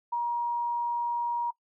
sine tone, 950 Hz, A#5, 33 cents sharp, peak -26 dBFS, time 0.12-1.51 s, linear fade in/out 10 ms, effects noise-tail reverb RT60 0.1 s tail -22 dB re dry

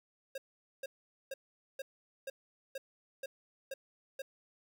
square tone bursts, 539 Hz, C#5, 49 cents flat, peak -39 dBFS, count 9, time 0.35-4.22 s, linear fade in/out 5 ms, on 30 ms, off 450 ms, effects none

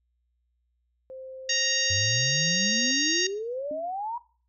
sine tone with pitch glide, 523.3 to 528.2 Hz, C5 to C5, 0 to +16 cents, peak -38 dBFS, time 1.1-2.91 s, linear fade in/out 0 ms, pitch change +16 cents, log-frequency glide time 1.4-1.7 s
harmonic tone, 932.3 Hz, A#5, in tune, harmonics 2 / 3 / 4 / 5 / 6 / 7, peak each -30 / -30 / -30 / -30 / -30 / -30 dBFS, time 1.49-3.27 s, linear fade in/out 5 ms
sine exponential sweep, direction up, 91.9 to 973 Hz, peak -29 dBFS, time 1.9-4.18 s, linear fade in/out 5 ms
sine tone with exponential decay, 280 Hz, C#4, 18 cents sharp, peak -34 dBFS, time 3.71-3.99 s, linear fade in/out 1 ms, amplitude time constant 59 ms
effects noise-tail reverb RT60 0.4 s tail -19 dB re dry + added 60 Hz sine -70 dBFS peak until 4.48 s

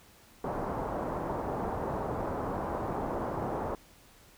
white low-pass noise, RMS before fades -34 dBFS, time 0.44-3.75 s, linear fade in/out 2 ms, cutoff 970 Hz, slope 24 dB/octave, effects pink hiss -58 dBFS RMS until 4.37 s

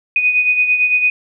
sine beating tone pair, 2486 / 2494.9 Hz, D#7 / D#7, -2 / +4 cents, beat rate 8.9 Hz, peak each -12 / -20 dBFS, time 0.16-1.1 s, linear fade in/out 2 ms, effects none

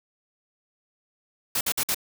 white noise bursts, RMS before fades -25 dBFS, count 4, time 1.55-1.946 s, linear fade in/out 5 ms, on 60 ms, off 52 ms, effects none

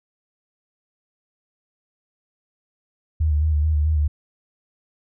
sine tone with vibrato, 76.3 Hz, D#2, 33 cents flat, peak -16 dBFS, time 3.2-4.08 s, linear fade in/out 10 ms, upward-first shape square, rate 4.6 Hz, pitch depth 42 cents each way, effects none

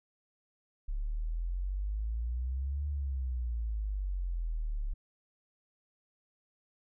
sine exponential two-way sweep, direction up then down, 34.65 to 73.4 to 34.65 Hz, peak -31 dBFS, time 0.88-4.94 s, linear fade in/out 10 ms, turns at 2.87 s, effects none

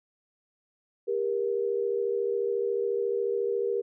sine tone pair together, 399 / 473.1 Hz, G4 / A#4, +31 / +26 cents, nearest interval minor third, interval 295 cents, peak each -28 dBFS, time 1.07-3.82 s, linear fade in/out 20 ms, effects none

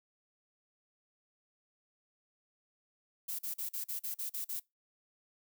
violet noise bursts, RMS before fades -38 dBFS, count 9, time 3.28-4.598 s, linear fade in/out 10 ms, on 110 ms, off 41 ms, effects noise-tail reverb RT60 0.2 s tail -23 dB re dry

